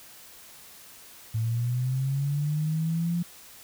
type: linear sweep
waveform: sine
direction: up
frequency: 110 to 174.61 Hz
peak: -24 dBFS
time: 1.34-3.23 s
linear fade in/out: 10 ms
effects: white hiss -49 dBFS RMS until 3.63 s